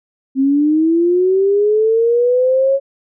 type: linear sweep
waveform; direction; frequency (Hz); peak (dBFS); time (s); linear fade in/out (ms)
sine; up; 262.9 to 552; -10; 0.35-2.8; 50
effects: none